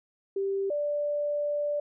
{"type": "tone pair in turn", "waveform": "sine", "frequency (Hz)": [392, 586.2], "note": ["G4", "D5"], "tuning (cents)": [0, -3], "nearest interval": "perfect fifth", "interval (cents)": 697, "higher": "second", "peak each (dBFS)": -26, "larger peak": "neither", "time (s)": [[0.36, 0.7], [0.7, 1.8]], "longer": "second", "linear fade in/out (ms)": 5, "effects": []}